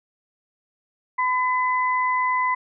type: tone pair together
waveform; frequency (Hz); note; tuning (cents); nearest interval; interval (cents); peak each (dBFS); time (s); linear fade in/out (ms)
sine; 1009.3 / 2013; B5 / B6; +37 / +33; octave; 1196; -20 / -25; 1.18-2.55; 10
effects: none